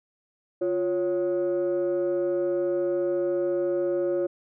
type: tone pair together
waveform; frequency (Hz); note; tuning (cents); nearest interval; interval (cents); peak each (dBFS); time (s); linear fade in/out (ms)
sine; 351.5 / 554.4; F4 / C#5; +11 / 0; minor sixth; 789; -23 / -25; 0.61-4.27; 10
effects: tanh soft clip ceiling -19 dBFS